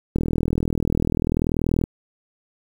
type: click train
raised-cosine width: 3 ms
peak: -8 dBFS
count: 69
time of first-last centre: 0.16-1.839 s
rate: 40.5 Hz
effects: 7-bit